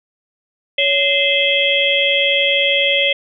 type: tone cluster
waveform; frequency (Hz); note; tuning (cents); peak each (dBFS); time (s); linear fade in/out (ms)
sine; 561 / 2074 / 2606 / 3162 / 3336; C#5 / C7 / E7 / G7 / G#7; +21 / -16 / -20 / +14 / +7; -19; 0.78-3.13; 5
effects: none